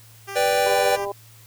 10% pulse tone, 395.1 Hz, G4, 14 cents sharp, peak -23 dBFS, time 0.27-1.06 s, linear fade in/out 20 ms
square chord, G major, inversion first, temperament equal, 493.9 / 587.3 / 784 Hz, B4 / D5 / G5, 0 / 0 / 0 cents, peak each -23 dBFS, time 0.35-0.97 s, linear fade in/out 20 ms
click train, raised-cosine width 2 ms, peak -33 dBFS, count 30, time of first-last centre 0.39-1.069 s, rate 42.7 Hz
harmonic tone, 200.6 Hz, G3, 40 cents sharp, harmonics 2 / 3 / 4 / 5, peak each -29 / -31 / -32 / -33 dBFS, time 0.66-1.12 s, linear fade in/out 5 ms
effects added 112 Hz sine -48 dBFS peak until 1.46 s + white hiss -51 dBFS RMS until 1.46 s

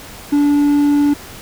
triangle tone, 289.5 Hz, D4, 25 cents flat, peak -8 dBFS, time 0.32-1.14 s, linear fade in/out 10 ms, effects pink hiss -35 dBFS RMS until 1.41 s

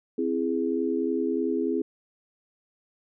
sine chord, C augmented, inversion none, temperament equal with one note detuned, 261.6 / 332.1 / 415.3 Hz, C4 / E4 / G#4, 0 / +13 / 0 cents, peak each -28 dBFS, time 0.18-1.82 s, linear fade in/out 5 ms, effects none

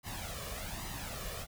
pink noise with flanger, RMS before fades -41 dBFS, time 0.03-1.47 s, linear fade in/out 50 ms, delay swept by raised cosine 1 to 1.73 ms, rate 1.2 Hz, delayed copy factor +0.65, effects none

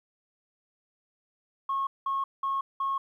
sine tone bursts, 1090 Hz, C#6, 29 cents flat, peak -25 dBFS, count 4, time 1.69-2.98 s, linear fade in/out 5 ms, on 180 ms, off 190 ms, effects tanh soft clip ceiling -22 dBFS + 11-bit

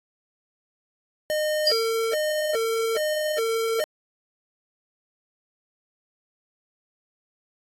square tone with vibrato, 526 Hz, C5, 9 cents sharp, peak -23 dBFS, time 1.3-3.84 s, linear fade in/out 0 ms, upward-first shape square, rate 1.2 Hz, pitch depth 260 cents each way
sine tone with exponential decay, 4846 Hz, D#8, 47 cents flat, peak -15 dBFS, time 1.67-2.02 s, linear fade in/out 1 ms, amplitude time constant 76 ms
effects AAC 48 kbps

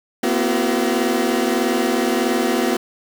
30% pulse tone cluster, 235.1 / 256.7 / 340.6 / 377.4 Hz, A#3 / C4 / F4 / F#4, +15 / -33 / -43 / +34 cents, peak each -20 dBFS, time 0.23-2.77 s, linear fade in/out 5 ms, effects 7-bit

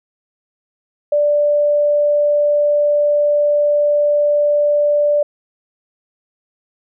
sine tone, 587.3 Hz, D5, in tune, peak -11 dBFS, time 1.12-5.23 s, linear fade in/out 5 ms, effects none

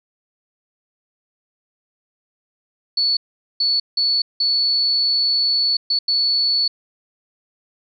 sine tone bursts at uneven times, 4435 Hz, C#8, in tune, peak -15 dBFS, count 6, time 2.97-3.17 / 3.6-3.8 / 3.97-4.22 / 4.4-5.77 / 5.9-5.99 / 6.08-6.68 s, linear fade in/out 5 ms, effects none

